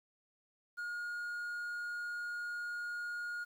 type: tone with quantisation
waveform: triangle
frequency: 1431 Hz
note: F6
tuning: 42 cents sharp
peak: -36 dBFS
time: 0.77-3.45 s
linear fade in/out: 20 ms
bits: 11
effects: none